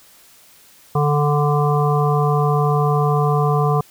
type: harmonic tone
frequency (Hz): 146.83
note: D3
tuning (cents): 0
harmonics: 1 / 3 / 5 / 7 / 8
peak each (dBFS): -16 / -21 / -23 / -24 / -25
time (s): 0.95-3.81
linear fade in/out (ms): 5
effects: white hiss -49 dBFS RMS until 3.9 s